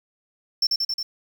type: tone with echo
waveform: triangle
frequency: 5380 Hz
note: E8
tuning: 34 cents sharp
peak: -16 dBFS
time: 0.62-0.67 s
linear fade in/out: 5 ms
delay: 90 ms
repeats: 4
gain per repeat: -2 dB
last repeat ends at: 1.03 s
effects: 8-bit